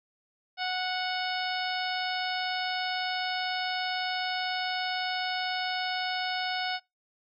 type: harmonic tone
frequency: 737 Hz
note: F#5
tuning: 7 cents flat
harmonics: 1 / 2 / 3 / 4 / 5 / 6 / 7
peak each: -32 / -35 / -37 / -38 / -39 / -40 / -40 dBFS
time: 0.57-6.8 s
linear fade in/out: 50 ms
effects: noise-tail reverb RT60 0.2 s tail -24 dB re dry